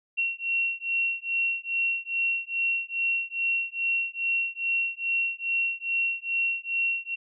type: beating tone pair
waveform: sine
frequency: 2730 / 2732.4 Hz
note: F7 / F7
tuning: -40 / -38 cents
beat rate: 2.4 Hz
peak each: -28 dBFS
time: 0.17-7.16 s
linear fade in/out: 20 ms
effects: none